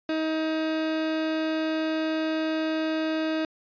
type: tone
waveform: 30% pulse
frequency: 316.3 Hz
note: D#4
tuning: 29 cents sharp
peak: -22 dBFS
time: 0.09-3.45 s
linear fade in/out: 2 ms
effects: resampled to 11025 Hz